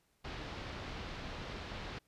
pink low-pass noise, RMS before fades -44 dBFS, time 0.24-1.99 s, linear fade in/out 10 ms, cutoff 4500 Hz, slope 24 dB/octave, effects pink hiss -75 dBFS RMS until 2.07 s + resampled to 32000 Hz

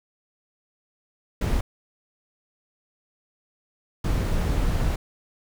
brown noise bursts at uneven times, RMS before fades -23 dBFS, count 2, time 1.41-1.61 / 4.04-4.96 s, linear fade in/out 5 ms, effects none

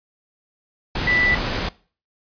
sine tone in noise, 1975.5 Hz, B6, in tune, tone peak -16 dBFS, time 1.07-1.35 s, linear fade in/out 5 ms, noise pink, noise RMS -24 dBFS, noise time 0.95-1.69 s, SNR +5 dB, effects noise-tail reverb RT60 0.4 s tail -21 dB re dry + resampled to 11025 Hz

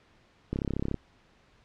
click train, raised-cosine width 3 ms, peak -17 dBFS, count 15, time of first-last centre 0.53-0.943 s, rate 33.9 Hz, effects pink hiss -62 dBFS RMS until 1.64 s + low-pass 4000 Hz 12 dB/octave

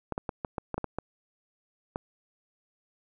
clicks, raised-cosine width 1 ms, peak -17 dBFS, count 10, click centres 0.123 / 0.179 / 0.292 / 0.448 / 0.582 / 0.743 / 0.78 / 0.843 / 0.986 / 1.959 s, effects none

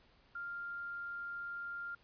sine tone, 1396.9 Hz, F6, in tune, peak -40 dBFS, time 0.35-1.95 s, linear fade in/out 5 ms, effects pink hiss -67 dBFS RMS until 2.03 s + resampled to 11025 Hz

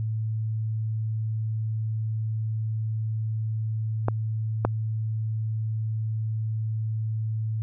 clicks, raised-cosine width 1 ms, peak -10 / -7 dBFS, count 2, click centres 4.084 / 4.65 s, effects added 110 Hz sine -25 dBFS peak until 7.62 s

